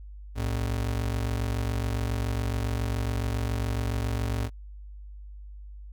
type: ring-modulated tone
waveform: square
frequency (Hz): 85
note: F2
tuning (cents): -46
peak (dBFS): -24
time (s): 0.35-4.5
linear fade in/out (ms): 50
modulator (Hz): 23.6
effects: added 50 Hz sine -40 dBFS peak until 5.92 s